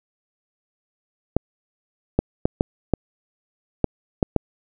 clicks, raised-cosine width 2 ms, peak -3 dBFS, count 8, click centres 1.366 / 2.19 / 2.455 / 2.609 / 2.937 / 3.843 / 4.228 / 4.363 s, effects none

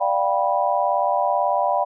sine chord, G dominant seventh, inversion second, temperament just, 588 / 705.6 / 784 / 980 Hz, D5 / F5 / G5 / B5, +2 / +18 / 0 / -14 cents, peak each -23 dBFS, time 0-1.85 s, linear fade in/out 20 ms, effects none

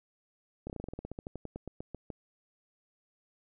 slowing click train, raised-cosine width 2 ms, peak -26 dBFS, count 20, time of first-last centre 0.67-2.102 s, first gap 28 ms, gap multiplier 1.1, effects none

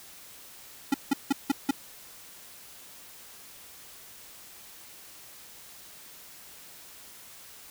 square tone bursts, 277.2 Hz, C#4, in tune, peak -21 dBFS, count 5, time 0.92-1.71 s, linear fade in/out 5 ms, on 22 ms, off 170 ms, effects white hiss -49 dBFS RMS until 7.7 s

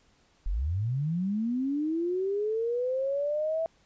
sine linear sweep, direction up, 36 to 659.3 Hz, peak -26 dBFS, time 0.46-3.66 s, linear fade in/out 0 ms, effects pink hiss -65 dBFS RMS until 3.85 s + resampled to 16000 Hz

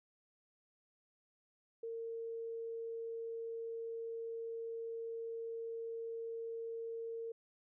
sine tone, 457.5 Hz, A#4, 32 cents flat, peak -40 dBFS, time 1.83-7.32 s, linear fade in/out 5 ms, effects none

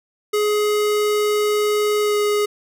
square tone with pitch glide, 419.4 to 416 Hz, G#4 to G#4, +17 to +3 cents, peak -17 dBFS, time 0.33-2.46 s, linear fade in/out 10 ms, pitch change -14 cents, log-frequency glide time 2.02-2.16 s, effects none

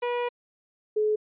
30% pulse / sine tone pair in turn, 484.6 / 426.6 Hz, B4 / G#4, -33 / +46 cents, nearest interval major second, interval 221 cents, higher first, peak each -23 / -21 dBFS, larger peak second, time 0.02-0.29 / 0.96-1.16 s, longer first, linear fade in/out 10 ms, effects resampled to 8000 Hz

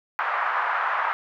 white band-pass noise, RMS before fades -25 dBFS, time 0.19-1.13 s, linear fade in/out 0 ms, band 810 to 1500 Hz, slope 24 dB/octave, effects none

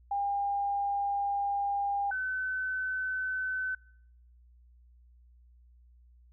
sine tone pair in turn, 804 / 1517.7 Hz, G5 / F#6, +44 / +44 cents, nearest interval major seventh, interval 1100 cents, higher second, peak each -28 / -30 dBFS, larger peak first, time 0.11-2.11 / 2.11-3.75 s, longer first, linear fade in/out 5 ms, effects noise-tail reverb RT60 0.7 s tail -25 dB re dry + added 60 Hz sine -56 dBFS peak until 6.32 s

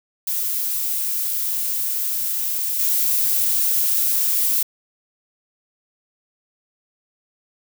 violet noise with level steps, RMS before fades -23 / -19 dBFS, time 0.27-4.63 s, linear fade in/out 5 ms, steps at 2.79 s, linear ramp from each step 5 ms, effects none

